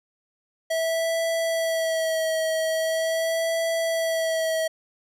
square tone with vibrato, 650 Hz, E5, 24 cents flat, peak -23 dBFS, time 0.7-4.68 s, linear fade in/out 10 ms, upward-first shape sine, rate 0.42 Hz, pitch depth 25 cents each way, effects resampled to 32000 Hz

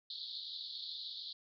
white band-pass noise, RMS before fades -45 dBFS, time 0.1-1.33 s, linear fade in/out 5 ms, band 3500 to 4500 Hz, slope 96 dB/octave, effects none

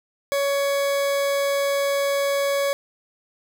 40% pulse tone, 560 Hz, C#5, 18 cents sharp, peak -19 dBFS, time 0.32-2.73 s, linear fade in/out 0 ms, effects none

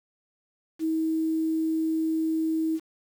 sine tone with quantisation, 320 Hz, D#4, 49 cents sharp, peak -23 dBFS, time 0.79-2.8 s, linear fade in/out 50 ms, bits 8, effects none

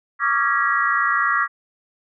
sine tone cluster, 1134 / 1194 / 1378 / 1654 / 1918 Hz, C#6 / D6 / F6 / G#6 / A#6, +39 / +28 / -24 / -8 / +49 cents, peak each -23 dBFS, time 0.19-1.48 s, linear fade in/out 50 ms, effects none

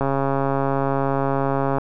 click train, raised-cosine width 1 ms, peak -8 dBFS, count 244, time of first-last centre 0.01-1.784 s, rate 137 Hz, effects none

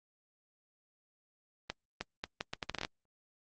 accelerating click train, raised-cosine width 0.2 ms, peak -17 dBFS, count 12, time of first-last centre 1.7-2.849 s, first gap 310 ms, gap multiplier 0.74, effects low-pass 6000 Hz 12 dB/octave + Opus 32 kbps

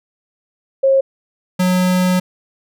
sine / square tone pair in turn, 539 / 182.64 Hz, C#5 / F#3, -49 / -22 cents, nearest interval octave + perfect fifth, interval 1873 cents, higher first, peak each -9 / -13 dBFS, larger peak first, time 0.83-1.01 / 1.59-2.2 s, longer second, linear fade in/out 10 ms, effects none

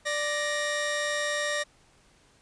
sawtooth tone pair together, 589 / 1870 Hz, D5 / A#6, +5 / +5 cents, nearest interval octave + minor sixth, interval 2000 cents, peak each -26 / -26 dBFS, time 0.05-1.64 s, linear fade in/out 20 ms, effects pink hiss -61 dBFS RMS until 2.41 s + resampled to 22050 Hz

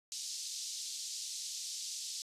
white band-pass noise, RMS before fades -42 dBFS, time 0.12-2.22 s, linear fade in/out 0 ms, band 4000 to 7200 Hz, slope 24 dB/octave, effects resampled to 32000 Hz

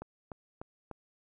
click train, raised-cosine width 1 ms, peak -27 dBFS, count 4, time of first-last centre 0.02-0.913 s, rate 3.36 Hz, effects none

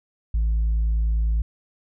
sine tone, 55 Hz, A1, in tune, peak -16 dBFS, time 0.34-1.42 s, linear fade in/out 5 ms, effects tanh soft clip ceiling -17 dBFS

